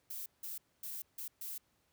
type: noise bursts at uneven times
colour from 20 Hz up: violet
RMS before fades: -43 dBFS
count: 5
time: 0.1-0.26 / 0.43-0.58 / 0.83-1.02 / 1.18-1.28 / 1.41-1.58 s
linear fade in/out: 5 ms
effects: pink hiss -75 dBFS RMS until 1.92 s + high-pass 60 Hz 12 dB/octave